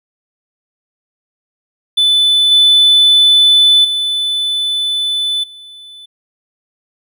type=tone with level steps; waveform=triangle; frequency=3500 Hz; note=A7; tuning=10 cents flat; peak=-6 / -3 / -12 / -31 dBFS; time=1.97-6.06 s; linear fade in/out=10 ms; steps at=2.51 / 3.84 / 5.43 s; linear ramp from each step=10 ms; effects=tanh soft clip ceiling 0 dBFS